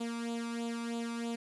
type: tone with flanger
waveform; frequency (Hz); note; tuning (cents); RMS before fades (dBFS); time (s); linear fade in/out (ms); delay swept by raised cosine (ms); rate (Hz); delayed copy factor
sawtooth; 233.1; A#3; 0; -37; 0-1.36; 10; 0.26 to 0.85; 3.1; +0.7
effects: resampled to 24000 Hz + 10-bit